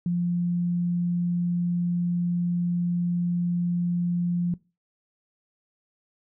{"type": "tone", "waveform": "sine", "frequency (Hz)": 174.61, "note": "F3", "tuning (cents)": 0, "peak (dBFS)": -22, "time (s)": [0.06, 4.54], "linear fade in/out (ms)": 2, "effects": ["noise-tail reverb RT60 0.3 s tail -22 dB re dry"]}